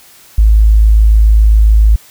sine tone, 53.6 Hz, A1, 45 cents flat, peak -3 dBFS, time 0.38-1.96 s, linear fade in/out 5 ms, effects white hiss -41 dBFS RMS until 2.1 s

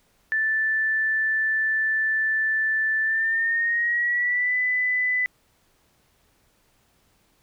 sine tone with pitch glide, 1760 to 1998.5 Hz, A6 to B6, 0 to +20 cents, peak -20 dBFS, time 0.32-5.26 s, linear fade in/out 0 ms, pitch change +220 cents, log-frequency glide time 3.02-4.56 s, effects pink hiss -64 dBFS RMS until 7.42 s

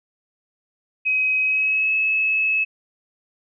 sine tone with pitch glide, 2533 to 2588 Hz, D#7 to E7, +30 to -32 cents, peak -17 dBFS, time 1.05-2.65 s, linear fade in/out 20 ms, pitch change +38 cents, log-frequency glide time 1.41-1.94 s, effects none

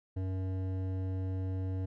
sine tone with hard clipping, 94 Hz, F#2, 28 cents sharp, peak -34 dBFS, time 0.16-1.86 s, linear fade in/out 10 ms, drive 12 dB, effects none

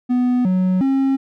triangle tone with pitch steps, 248.1 / 185 / 269.6 Hz, B3 / F#3 / C#4, +8 / 0 / -48 cents, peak -12 dBFS, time 0.09-1.17 s, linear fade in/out 20 ms, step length 360 ms, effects none

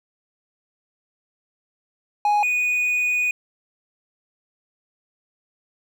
triangle tone pair in turn, 830.6 / 2473 Hz, G#5 / D#7, 0 / -11 cents, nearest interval octave + perfect fifth, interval 1889 cents, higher second, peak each -14 / -17 dBFS, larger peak first, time 2.25-2.43 / 2.43-3.31 s, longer second, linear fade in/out 2 ms, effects none

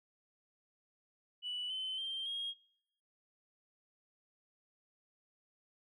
sine tone with pitch steps, 2960 / 3057 / 3158 / 3262 Hz, F#7 / G7 / G7 / G#7, 0 / -44 / +12 / -32 cents, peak -36 dBFS, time 1.42-2.54 s, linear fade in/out 50 ms, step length 280 ms, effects noise-tail reverb RT60 0.7 s tail -25 dB re dry + tanh soft clip ceiling -33 dBFS

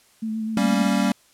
sine tone with vibrato, 220 Hz, A3, in tune, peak -24 dBFS, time 0.22-0.87 s, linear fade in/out 10 ms, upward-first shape sine, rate 7.9 Hz, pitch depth 23 cents each way
square chord, G diminished, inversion none, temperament equal, 196 / 233.1 / 277.2 Hz, G3 / Bb3 / Db4, 0 / 0 / 0 cents, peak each -22 / -24 / -25 dBFS, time 0.57-1.12 s, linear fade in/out 2 ms
effects white hiss -57 dBFS RMS until 1.33 s + low-pass 11000 Hz 12 dB/octave

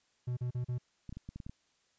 triangle tone bursts, 123.47 Hz, B2, in tune, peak -30 dBFS, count 4, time 0.27-0.784 s, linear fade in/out 10 ms, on 100 ms, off 38 ms
clicks, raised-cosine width 5 ms, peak -31 dBFS, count 8, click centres 1.093 / 1.126 / 1.17 / 1.29 / 1.36 / 1.402 / 1.465 / 1.495 s
effects white hiss -73 dBFS RMS until 1.98 s + resampled to 16000 Hz

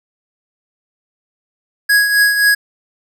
square tone with tremolo, 1661.2 Hz, G#6, in tune, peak -8 dBFS, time 1.89-2.55 s, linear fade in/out 10 ms, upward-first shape triangle, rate 3.8 Hz, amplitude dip 60%, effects none

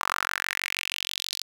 sawtooth tone with high-pass filter sweep, 46.25 Hz, F#1, in tune, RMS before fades -31 dBFS, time 0-1.43 s, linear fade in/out 0 ms, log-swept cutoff 1100 to 4600 Hz, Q 3.7, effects 8-bit

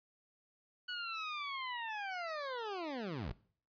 20% pulse linear sweep, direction down, 1480 to 39.98 Hz, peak -34 dBFS, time 0.88-3.33 s, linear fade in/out 10 ms, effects noise-tail reverb RT60 0.5 s tail -20 dB re dry + resampled to 11025 Hz

